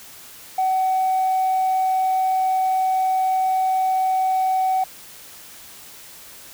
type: tone with tanh clipping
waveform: triangle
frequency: 754 Hz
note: F#5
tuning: 32 cents sharp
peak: -17 dBFS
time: 0.58-4.84 s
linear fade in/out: 5 ms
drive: 5 dB
effects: white hiss -42 dBFS RMS until 6.53 s